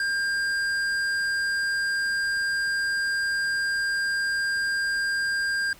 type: tone with hard clipping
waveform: sine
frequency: 1600 Hz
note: G6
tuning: 35 cents sharp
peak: -25 dBFS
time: 0-5.73 s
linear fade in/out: 2 ms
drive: 10 dB
effects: pink hiss -51 dBFS RMS until 5.79 s